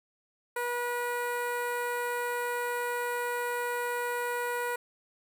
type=tone with notch filter; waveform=15% pulse; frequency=484.4 Hz; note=B4; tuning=34 cents flat; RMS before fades=-32 dBFS; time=0.56-4.76 s; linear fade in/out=5 ms; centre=5100 Hz; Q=0.97; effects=none